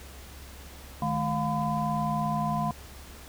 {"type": "tone cluster", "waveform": "sine", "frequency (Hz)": [153.7, 214.1, 706, 1011], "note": ["D#3", "A3", "F5", "B5"], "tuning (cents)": [-21, -47, 19, 40], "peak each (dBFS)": -31, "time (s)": [1.02, 2.71], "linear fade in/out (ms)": 2, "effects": ["added 68 Hz sine -46 dBFS peak until 3.28 s", "pink hiss -48 dBFS RMS until 3.28 s"]}